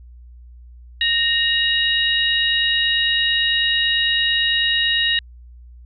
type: tone cluster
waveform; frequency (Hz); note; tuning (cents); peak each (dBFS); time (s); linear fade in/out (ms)
sine; 1851 / 2857 / 3806; A#6 / F7 / A#7; -13 / +39 / +35; -20; 1.01-5.19; 2
effects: added 60 Hz sine -39 dBFS peak until 5.85 s